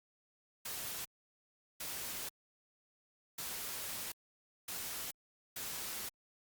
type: noise bursts at uneven times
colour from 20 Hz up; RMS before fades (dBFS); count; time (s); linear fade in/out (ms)
white; -42; 5; 0.65-1.05 / 1.8-2.29 / 3.38-4.12 / 4.68-5.11 / 5.56-6.09; 5
effects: Opus 48 kbps